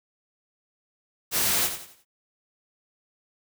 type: noise with echo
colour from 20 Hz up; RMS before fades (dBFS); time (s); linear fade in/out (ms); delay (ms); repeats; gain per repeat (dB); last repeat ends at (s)
white; -24; 1.31-1.7; 50; 88; 4; -9; 2.052
effects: none